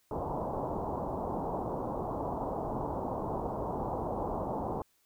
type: low-pass noise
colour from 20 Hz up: white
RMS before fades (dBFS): -35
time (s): 0.11-4.82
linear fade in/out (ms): 2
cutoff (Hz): 980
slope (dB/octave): 48
effects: white hiss -71 dBFS RMS until 5.05 s